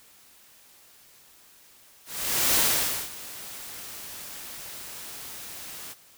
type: noise with ADSR envelope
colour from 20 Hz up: white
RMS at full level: -21 dBFS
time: 2.05-5.95 s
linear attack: 520 ms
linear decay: 520 ms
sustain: -19 dB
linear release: 36 ms
effects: white hiss -55 dBFS RMS until 6.17 s